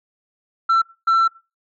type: tone bursts at uneven times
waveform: sine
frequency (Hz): 1343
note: E6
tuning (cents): +32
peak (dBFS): -10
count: 2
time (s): 0.69-0.82 / 1.07-1.28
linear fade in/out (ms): 10
effects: noise-tail reverb RT60 0.3 s tail -23 dB re dry + tanh soft clip ceiling -12 dBFS